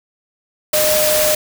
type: tone in noise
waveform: sine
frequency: 611 Hz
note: D#5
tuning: 32 cents flat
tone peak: -15 dBFS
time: 0.73-1.35 s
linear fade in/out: 5 ms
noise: white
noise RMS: -17 dBFS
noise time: 0.73-1.35 s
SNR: -1 dB
effects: none